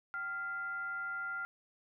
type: tone with frequency modulation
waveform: sine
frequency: 1396.9 Hz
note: F6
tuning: in tune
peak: -36 dBFS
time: 0.14-1.45 s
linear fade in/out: 0 ms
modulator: 625 Hz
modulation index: 0.34
effects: none